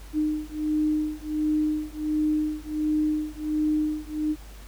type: beating tone pair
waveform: sine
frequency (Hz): 304.8 / 306.2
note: D#4 / D#4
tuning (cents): -36 / -28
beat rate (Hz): 1.4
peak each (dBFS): -26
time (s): 0.13-4.36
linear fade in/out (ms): 50
effects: added 50 Hz sine -41 dBFS peak until 4.67 s + pink hiss -50 dBFS RMS until 4.67 s